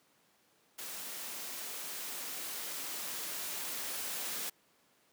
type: noise with level ramp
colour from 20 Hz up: white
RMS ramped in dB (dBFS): -43 to -38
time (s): 0.78-4.5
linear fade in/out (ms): 10
effects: pink hiss -69 dBFS RMS until 5.12 s + high-pass 200 Hz 12 dB/octave